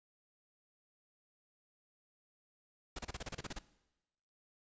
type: noise bursts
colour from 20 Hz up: pink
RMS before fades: -42 dBFS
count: 11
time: 2.96-3.589 s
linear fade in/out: 5 ms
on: 29 ms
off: 31 ms
effects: noise-tail reverb RT60 1.0 s tail -19 dB re dry + resampled to 16000 Hz

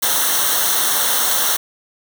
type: noise with comb filter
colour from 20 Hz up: white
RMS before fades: -17 dBFS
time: 0.02-1.57 s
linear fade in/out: 10 ms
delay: 0.41 ms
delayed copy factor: -0.8
effects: none

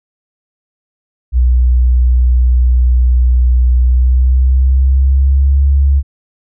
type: tone with pitch glide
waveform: sine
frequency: 61.74 to 69.3 Hz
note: B1 to C#2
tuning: 0 to 0 cents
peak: -6 dBFS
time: 1.32-6.03 s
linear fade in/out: 50 ms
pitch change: +200 cents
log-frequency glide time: 3.79-5.64 s
effects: none

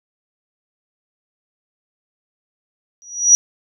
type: tone with exponential growth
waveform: sine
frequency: 5810 Hz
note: F#8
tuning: 32 cents flat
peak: -3 dBFS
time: 3.02-3.35 s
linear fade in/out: 0 ms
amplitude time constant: 71 ms
effects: none

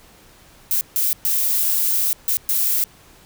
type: noise bursts at uneven times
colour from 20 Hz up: violet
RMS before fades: -19 dBFS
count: 5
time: 0.71-0.81 / 0.96-1.13 / 1.25-2.13 / 2.28-2.37 / 2.49-2.84 s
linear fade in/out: 0 ms
effects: pink hiss -49 dBFS RMS until 3.25 s

